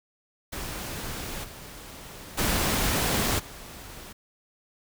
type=noise with level steps; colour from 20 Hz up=pink; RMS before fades=-35 / -43 / -25 / -43 dBFS; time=0.52-4.13 s; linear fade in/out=10 ms; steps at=1.43 / 2.37 / 3.38 s; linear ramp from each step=20 ms; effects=none